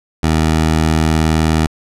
15% pulse tone, 79.2 Hz, D#2, 31 cents sharp, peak -5 dBFS, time 0.23-1.67 s, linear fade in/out 5 ms, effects low-pass 10000 Hz 12 dB/octave

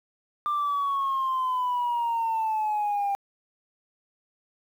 sine exponential sweep, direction down, 1193 to 794 Hz, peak -22 dBFS, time 0.46-3.15 s, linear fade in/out 0 ms, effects tanh soft clip ceiling -21 dBFS + 9-bit

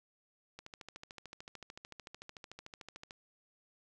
click train, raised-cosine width 0.2 ms, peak -30 dBFS, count 35, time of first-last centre 0.59-3.109 s, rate 13.5 Hz, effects none

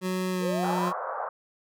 25% pulse tone with pitch glide, 184.9 to 179.84 Hz, F#3 to F#3, -1 to -49 cents, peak -23 dBFS, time 0.01-0.93 s, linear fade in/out 50 ms, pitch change -48 cents, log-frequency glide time 0.31-0.48 s
sine linear sweep, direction up, 436.5 to 1172 Hz, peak -29 dBFS, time 0.4-0.97 s, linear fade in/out 50 ms
pink band-pass noise, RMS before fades -33 dBFS, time 0.63-1.29 s, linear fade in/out 5 ms, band 530 to 1400 Hz, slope 48 dB/octave
effects none

